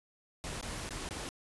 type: noise with dropouts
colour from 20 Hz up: pink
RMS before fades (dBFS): -40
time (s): 0.44-1.29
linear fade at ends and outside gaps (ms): 0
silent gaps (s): 0.611-0.627 / 0.891-0.907 / 1.089-1.108
effects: resampled to 24000 Hz